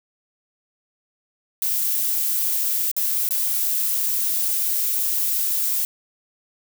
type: noise with dropouts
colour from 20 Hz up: violet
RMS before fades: -22 dBFS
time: 1.62-5.85 s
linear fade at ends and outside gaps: 1 ms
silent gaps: 2.915-2.965 / 3.29-3.308 s
effects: none